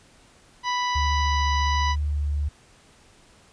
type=harmonic tone; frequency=987.8 Hz; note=B5; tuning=in tune; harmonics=1 / 2 / 3 / 4 / 5 / 6; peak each=-24 / -30 / -34 / -36 / -38 / -40 dBFS; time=0.63-1.96 s; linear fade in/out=50 ms
type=tone with vibrato; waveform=sine; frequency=73.42 Hz; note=D2; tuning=in tune; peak=-22 dBFS; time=0.95-2.49 s; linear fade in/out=10 ms; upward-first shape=sine; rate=1.3 Hz; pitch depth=16 cents each way
effects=pink hiss -55 dBFS RMS until 3.52 s + resampled to 22050 Hz